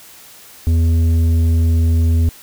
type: tone with tanh clipping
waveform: triangle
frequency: 82.41 Hz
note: E2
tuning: in tune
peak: -12 dBFS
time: 0.67-2.29 s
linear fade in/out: 0 ms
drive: 12 dB
effects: white hiss -41 dBFS RMS until 2.42 s